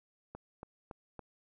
click train, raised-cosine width 1 ms, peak -30 dBFS, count 4, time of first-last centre 0.35-1.193 s, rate 3.56 Hz, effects none

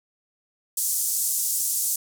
pink band-pass noise, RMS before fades -25 dBFS, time 0.77-1.96 s, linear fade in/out 5 ms, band 6900 to 15000 Hz, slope 24 dB/octave, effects none

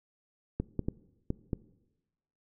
clicks, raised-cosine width 3 ms, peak -17 dBFS, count 5, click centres 0.6 / 0.793 / 0.885 / 1.304 / 1.532 s, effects noise-tail reverb RT60 1.0 s tail -20 dB re dry

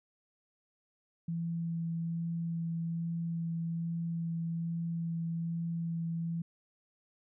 sine tone with vibrato, 166.9 Hz, E3, 22 cents sharp, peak -32 dBFS, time 1.28-6.42 s, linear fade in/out 5 ms, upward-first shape sine, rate 1.2 Hz, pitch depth 9 cents each way, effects none

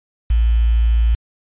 sine tone with quantisation, 56.8 Hz, A#1, 44 cents flat, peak -11 dBFS, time 0.3-1.15 s, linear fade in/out 5 ms, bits 6, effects resampled to 8000 Hz

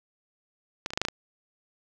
clicks, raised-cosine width 0.2 ms, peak -12 / -20 / -15 / -8 / -7 / -8 / -13 dBFS, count 7, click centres 0.861 / 0.905 / 0.935 / 0.975 / 1.016 / 1.051 / 1.085 s, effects none

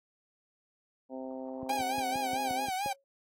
harmonic tone, 130.81 Hz, C3, in tune, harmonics 2 / 3 / 4 / 5 / 6 / 7, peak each -40 / -49 / -42 / -46 / -49 / -53 dBFS, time 1.09-2.69 s, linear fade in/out 50 ms
click train, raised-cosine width 3 ms, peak -30 dBFS, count 8, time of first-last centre 1.63-2.86 s, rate 5.69 Hz
45% pulse tone with vibrato, 784 Hz, G5, in tune, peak -31 dBFS, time 1.69-2.93 s, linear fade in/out 5 ms, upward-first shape sine, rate 4.5 Hz, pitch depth 99 cents each way
sine tone with exponential decay, 551 Hz, C#5, 11 cents flat, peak -35 dBFS, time 2.86-3.04 s, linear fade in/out 1 ms, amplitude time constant 37 ms
effects high-pass 80 Hz 12 dB/octave + AAC 48 kbps

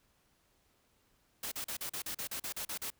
white noise bursts, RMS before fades -39 dBFS, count 12, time 1.43-2.903 s, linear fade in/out 5 ms, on 87 ms, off 39 ms, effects pink hiss -72 dBFS RMS until 2.99 s

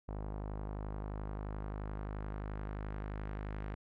sawtooth tone with low-pass filter sweep, 51.5 Hz, G#1, 14 cents flat, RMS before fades -41 dBFS, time 0.08-3.75 s, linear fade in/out 10 ms, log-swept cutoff 900 to 1900 Hz, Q 1.3, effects none

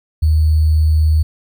sine tone with sample-and-hold, 78 Hz, D#2, 5 cents sharp, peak -9 dBFS, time 0.22-1.23 s, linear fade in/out 10 ms, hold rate 4410 Hz, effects none

